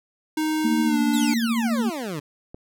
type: tone with pitch glide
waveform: square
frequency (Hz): 311.1 to 291.9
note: D#4 to D4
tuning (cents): 0 to -10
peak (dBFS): -22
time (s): 0.37-1.34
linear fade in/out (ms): 5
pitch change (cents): -110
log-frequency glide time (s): 0.85-0.99
type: tone with tremolo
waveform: sine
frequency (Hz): 230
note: A#3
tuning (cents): -23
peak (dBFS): -18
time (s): 0.64-1.9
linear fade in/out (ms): 10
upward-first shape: triangle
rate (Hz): 14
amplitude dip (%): 50
type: exponential sweep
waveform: 20% pulse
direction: down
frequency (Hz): 4100 to 138.59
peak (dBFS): -23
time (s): 1.13-2.2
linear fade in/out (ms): 10
type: click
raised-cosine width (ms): 2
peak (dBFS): -25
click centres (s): 2.545
effects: none